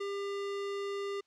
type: tone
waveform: square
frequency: 400 Hz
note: G4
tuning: 35 cents sharp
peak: -35 dBFS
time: 0-1.21 s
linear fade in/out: 10 ms
effects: white hiss -75 dBFS RMS until 1.26 s + low-pass 5000 Hz 12 dB/octave